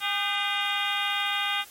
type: harmonic tone with a mistuned harmonic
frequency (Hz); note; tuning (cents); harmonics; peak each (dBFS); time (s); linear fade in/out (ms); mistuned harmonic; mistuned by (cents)
406.6; G#4; -37; 2 / 3 / 4 / 5 / 6 / 7 / 8 / 9; -33 / -33 / -33 / -33 / -33 / -33 / -33 / -33; 0-1.65; 50; 4; -85
effects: white hiss -48 dBFS RMS until 1.7 s + MP3 64 kbps